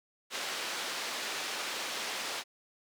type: band-pass noise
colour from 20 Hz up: white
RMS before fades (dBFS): -37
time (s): 0.3-2.44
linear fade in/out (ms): 50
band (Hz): 330 to 4600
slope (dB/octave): 12
effects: none